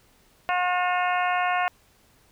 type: harmonic tone with a mistuned harmonic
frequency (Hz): 360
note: F#4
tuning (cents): -47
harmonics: 2 / 3 / 4 / 5 / 6 / 7 / 8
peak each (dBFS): -24 / -28 / -30 / -32 / -34 / -35 / -36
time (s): 0.49-1.68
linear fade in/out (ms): 0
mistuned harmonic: 8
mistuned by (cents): -63
effects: pink hiss -60 dBFS RMS until 2.31 s